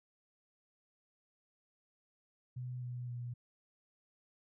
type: tone with pitch steps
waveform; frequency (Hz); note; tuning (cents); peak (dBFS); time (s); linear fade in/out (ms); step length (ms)
sine; 125.1 / 123.16 / 121.26; B2 / B2 / B2; +23 / -4 / -31; -39; 2.56-3.34; 10; 260
effects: none